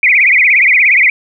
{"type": "tone with vibrato", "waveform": "sine", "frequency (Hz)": 2217, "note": "C#7", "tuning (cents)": 0, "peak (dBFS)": -5, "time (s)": [0.03, 1.1], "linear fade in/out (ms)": 2, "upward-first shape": "triangle", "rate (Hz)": 17, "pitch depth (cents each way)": 230, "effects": []}